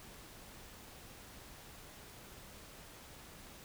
silence, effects pink hiss -54 dBFS RMS until 3.64 s

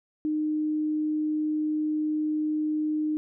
sine tone, 306.2 Hz, D#4, 28 cents flat, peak -24 dBFS, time 0.25-3.17 s, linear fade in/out 0 ms, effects none

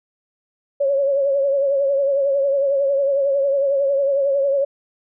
sine tone with vibrato, 554.4 Hz, C#5, in tune, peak -15 dBFS, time 0.8-4.65 s, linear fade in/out 10 ms, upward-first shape triangle, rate 11 Hz, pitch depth 60 cents each way, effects none

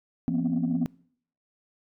sine tone cluster, 169.9 / 237.3 / 248.2 / 264.8 Hz, F3 / A#3 / B3 / C4, -47 / +31 / +9 / +21 cents, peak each -28 dBFS, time 0.28-0.86 s, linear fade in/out 0 ms, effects noise-tail reverb RT60 0.6 s tail -24 dB re dry + tanh soft clip ceiling -18 dBFS

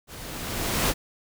pink noise with level ramp, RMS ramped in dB -42 to -21 dBFS, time 0.07-0.94 s, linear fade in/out 50 ms, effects none

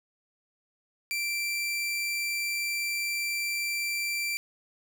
sawtooth tone, 2349 Hz, D7, in tune, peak -25 dBFS, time 1.11-4.37 s, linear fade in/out 0 ms, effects none

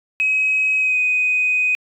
sine tone with pitch glide, 2544 to 2500 Hz, D#7 to D#7, +38 to +8 cents, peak -14 dBFS, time 0.2-1.75 s, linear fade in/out 0 ms, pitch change -30 cents, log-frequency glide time 0.78-0.98 s, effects tanh soft clip ceiling -10 dBFS

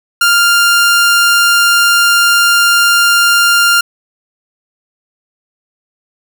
sawtooth tone, 1398 Hz, F6, 1 cent sharp, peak -3 dBFS, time 0.21-3.81 s, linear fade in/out 5 ms, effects none

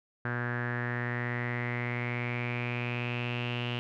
sawtooth tone with low-pass filter sweep, 121.1 Hz, B2, 34 cents flat, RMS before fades -33 dBFS, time 0.25-3.79 s, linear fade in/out 0 ms, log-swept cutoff 1600 to 2900 Hz, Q 7.7, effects none

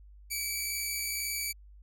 10% pulse tone pair together, 2253 / 2315 Hz, C#7 / D7, +28 / -25 cents, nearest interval unison, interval 47 cents, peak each -29 / -24 dBFS, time 0.3-1.53 s, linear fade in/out 20 ms, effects added 50 Hz sine -50 dBFS peak until 1.82 s

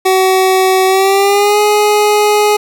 25% pulse tone with pitch glide, 376.9 to 418.2 Hz, F#4 to G#4, +32 to +12 cents, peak -4 dBFS, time 0.05-2.57 s, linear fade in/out 10 ms, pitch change +180 cents, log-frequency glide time 0.86-1.59 s, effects 7-bit

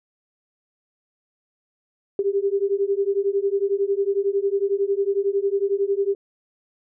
sine beating tone pair, 392 / 403 Hz, G4 / G4, 0 / +48 cents, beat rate 11 Hz, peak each -22 / -22 dBFS, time 2.19-6.15 s, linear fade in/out 2 ms, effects none

